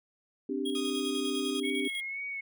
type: chord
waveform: sine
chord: C suspended second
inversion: none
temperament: just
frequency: 261.6 / 294.3 / 392.4 Hz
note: C4 / D4 / G4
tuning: 0 / +4 / +2 cents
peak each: -34 dBFS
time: 0.49-1.88 s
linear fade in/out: 5 ms
type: tone with tremolo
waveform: square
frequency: 3286 Hz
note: G#7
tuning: 19 cents flat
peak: -35 dBFS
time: 0.65-2.01 s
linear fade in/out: 10 ms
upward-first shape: square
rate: 10 Hz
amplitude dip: 55%
type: tone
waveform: 10% pulse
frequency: 1244.5 Hz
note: D#6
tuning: in tune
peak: -32 dBFS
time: 0.75-1.6 s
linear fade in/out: 5 ms
type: tone with vibrato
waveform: sine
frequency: 2196 Hz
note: C#7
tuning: 17 cents flat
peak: -34 dBFS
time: 1.63-2.41 s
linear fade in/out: 10 ms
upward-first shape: sine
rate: 2 Hz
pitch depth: 41 cents each way
effects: none